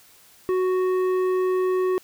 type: tone with tanh clipping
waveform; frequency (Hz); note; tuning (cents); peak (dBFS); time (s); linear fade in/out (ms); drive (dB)
triangle; 370; F#4; 0; -21; 0.49-1.98; 0; 14
effects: white hiss -53 dBFS RMS until 2.03 s